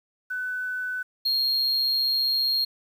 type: tone pair in turn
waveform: sine / triangle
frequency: 1501 / 4245 Hz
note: F#6 / C8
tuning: +24 / +24 cents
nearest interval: octave + tritone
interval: 1800 cents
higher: second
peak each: -27 / -20 dBFS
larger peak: second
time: 0.3-1.03 / 1.25-2.65 s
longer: second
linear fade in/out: 10 ms
effects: 9-bit